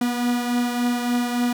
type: beating tone pair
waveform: 45% pulse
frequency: 242.2 / 245.7 Hz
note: B3 / B3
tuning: -34 / -9 cents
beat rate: 3.5 Hz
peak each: -21 / -28 dBFS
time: 0.01-1.53 s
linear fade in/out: 5 ms
effects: none